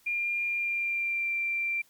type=tone with pitch glide; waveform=sine; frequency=2401 to 2360 Hz; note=D7 to D7; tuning=+38 to +8 cents; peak=-27 dBFS; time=0.06-1.82 s; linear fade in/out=10 ms; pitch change=-30 cents; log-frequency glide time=0.5-1.32 s; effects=white hiss -63 dBFS RMS until 1.89 s